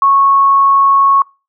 sine tone, 1102 Hz, C#6, 11 cents flat, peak -6 dBFS, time 0.02-1.22 s, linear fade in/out 2 ms, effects noise-tail reverb RT60 0.3 s tail -25 dB re dry

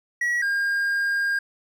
triangle tone pair in turn, 1922 / 1612.5 Hz, B6 / G6, -48 / +48 cents, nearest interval minor third, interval 304 cents, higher first, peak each -19 dBFS, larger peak neither, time 0.21-0.42 / 0.42-1.39 s, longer second, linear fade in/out 5 ms, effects none

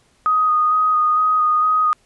sine tone with vibrato, 1244.5 Hz, D#6, in tune, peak -13 dBFS, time 0.26-1.93 s, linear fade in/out 0 ms, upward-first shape square, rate 2.2 Hz, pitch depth 13 cents each way, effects pink hiss -58 dBFS RMS until 2.05 s + resampled to 24000 Hz

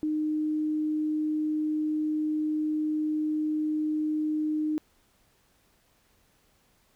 sine tone, 306.9 Hz, D#4, 24 cents flat, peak -25 dBFS, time 0.03-4.78 s, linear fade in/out 0 ms, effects pink hiss -66 dBFS RMS until 6.95 s

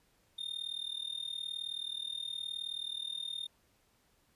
triangle tone with amplitude modulation, 3640 Hz, A#7, 42 cents flat, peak -32 dBFS, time 0.38-3.47 s, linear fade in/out 10 ms, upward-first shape sine, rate 39 Hz, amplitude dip 90%, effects pink hiss -71 dBFS RMS until 4.35 s + resampled to 32000 Hz

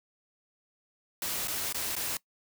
white noise with dropouts, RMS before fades -33 dBFS, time 1.22-2.17 s, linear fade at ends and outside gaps 2 ms, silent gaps 1.474-1.481 / 1.726-1.745 / 1.953-1.964 s, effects noise-tail reverb RT60 0.1 s tail -21 dB re dry

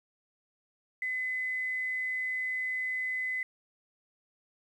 sine tone with quantisation, 2025 Hz, B6, 43 cents sharp, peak -30 dBFS, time 1.02-3.43 s, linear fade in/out 2 ms, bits 10, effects none

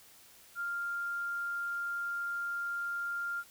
sine tone, 1396.9 Hz, F6, in tune, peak -33 dBFS, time 0.55-3.44 s, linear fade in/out 50 ms, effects white hiss -58 dBFS RMS until 3.5 s

